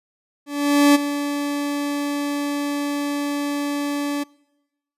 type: tone with ADSR envelope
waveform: 40% pulse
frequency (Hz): 287.9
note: D4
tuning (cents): -34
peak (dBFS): -9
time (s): 0.46-4.24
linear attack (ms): 490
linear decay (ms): 19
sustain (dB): -12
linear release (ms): 14
effects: noise-tail reverb RT60 1.0 s tail -25 dB re dry + resampled to 32000 Hz